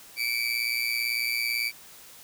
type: tone with amplitude modulation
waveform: 30% pulse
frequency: 2311 Hz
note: D7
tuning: 28 cents flat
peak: -20 dBFS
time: 0.16-1.72 s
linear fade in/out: 50 ms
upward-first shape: sine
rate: 118 Hz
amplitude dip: 75%
effects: white hiss -49 dBFS RMS until 2.23 s